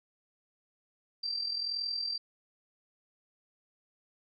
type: tone with amplitude modulation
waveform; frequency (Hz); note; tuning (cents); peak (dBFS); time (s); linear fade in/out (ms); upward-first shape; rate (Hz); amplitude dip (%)
sine; 4699; D8; 0; -29; 1.23-2.18; 10; sine; 41.4; 60
effects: none